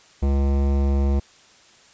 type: tone with hard clipping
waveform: sine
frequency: 69.3 Hz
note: C#2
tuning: in tune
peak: -19 dBFS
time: 0.22-1.2 s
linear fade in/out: 10 ms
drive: 17 dB
effects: white hiss -52 dBFS RMS until 1.93 s + resampled to 16000 Hz